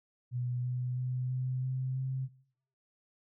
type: tone with pitch steps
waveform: sine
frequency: 123.47 / 125.05 / 126.65 / 128.27 / 129.91 / 131.57 Hz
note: B2 / B2 / B2 / C3 / C3 / C3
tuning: 0 / +22 / +44 / -34 / -12 / +10 cents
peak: -31 dBFS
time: 0.31-2.29 s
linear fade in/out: 50 ms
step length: 330 ms
effects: noise-tail reverb RT60 0.7 s tail -22 dB re dry